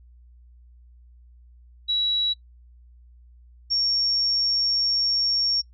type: tone pair in turn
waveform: sine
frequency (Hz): 3900 / 5515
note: B7 / F8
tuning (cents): -23 / -23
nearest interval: tritone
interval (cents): 600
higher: second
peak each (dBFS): -20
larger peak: neither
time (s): 1.88-2.34 / 3.7-5.62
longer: second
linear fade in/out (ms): 20
effects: noise-tail reverb RT60 0.1 s tail -20 dB re dry + added 60 Hz sine -48 dBFS peak until 5.73 s